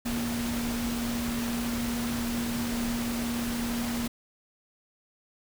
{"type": "tone in noise", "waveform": "sine", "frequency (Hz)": 236.6, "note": "A#3", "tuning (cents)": 26, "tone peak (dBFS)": -29, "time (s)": [0.05, 4.08], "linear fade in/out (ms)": 10, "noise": "pink", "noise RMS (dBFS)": -35, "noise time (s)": [0.05, 4.08], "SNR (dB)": 3, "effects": []}